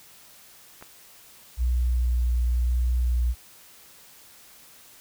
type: clicks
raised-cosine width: 0.5 ms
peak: -36 / -26 dBFS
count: 2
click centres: 0.812 / 0.825 s
type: tone with vibrato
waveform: sine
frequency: 60.6 Hz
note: B1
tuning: 32 cents flat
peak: -20 dBFS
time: 1.57-3.35 s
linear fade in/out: 50 ms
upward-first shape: sine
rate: 0.96 Hz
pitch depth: 17 cents each way
effects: white hiss -51 dBFS RMS until 5 s